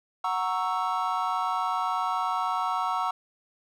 triangle chord, F# dominant seventh, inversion none, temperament equal, 740 / 932.3 / 1108.7 / 1318.5 Hz, F#5 / A#5 / C#6 / E6, 0 / 0 / 0 / 0 cents, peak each -29 dBFS, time 0.24-3.11 s, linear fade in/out 5 ms, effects none

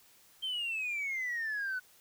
sine exponential sweep, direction down, 3160 to 1476 Hz, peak -31 dBFS, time 0.42-1.8 s, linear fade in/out 20 ms, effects tanh soft clip ceiling -30 dBFS + white hiss -62 dBFS RMS until 2 s

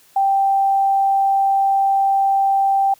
sine tone, 784 Hz, G5, in tune, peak -13 dBFS, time 0.16-2.94 s, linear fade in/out 5 ms, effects white hiss -52 dBFS RMS until 2.99 s

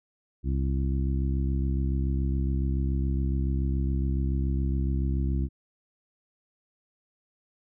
harmonic tone, 67.1 Hz, C2, 44 cents sharp, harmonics 1 / 2 / 3 / 4 / 5, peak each -25 / -31 / -35 / -37 / -39 dBFS, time 0.43-5.49 s, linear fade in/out 50 ms, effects none

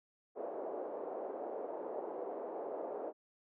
white band-pass noise, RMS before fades -42 dBFS, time 0.35-3.13 s, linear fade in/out 50 ms, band 370 to 650 Hz, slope 24 dB/octave, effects none

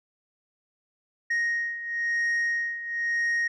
sine beating tone pair, 1869 / 1869.99 Hz, A#6 / A#6, +4 / +5 cents, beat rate 0.99 Hz, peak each -28 / -24 dBFS, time 1.3-3.48 s, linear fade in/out 10 ms, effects tanh soft clip ceiling -22 dBFS

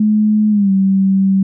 sine tone with pitch glide, 213 to 193.08 Hz, G#3 to G3, +44 to -26 cents, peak -9 dBFS, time 0-1.43 s, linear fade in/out 5 ms, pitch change -170 cents, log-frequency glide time 0.5-0.71 s, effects none

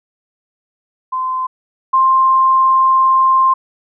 sine tone pair in turn, 1033 / 1052.9 Hz, C6 / C6, -22 / +11 cents, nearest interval unison, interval 33 cents, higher second, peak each -16 / -8 dBFS, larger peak second, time 1.12-1.47 / 1.93-3.54 s, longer second, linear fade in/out 10 ms, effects none

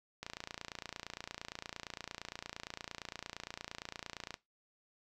click train, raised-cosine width 0.2 ms, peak -24 dBFS, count 119, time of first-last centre 0.23-4.341 s, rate 28.7 Hz, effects noise-tail reverb RT60 0.2 s tail -18 dB re dry

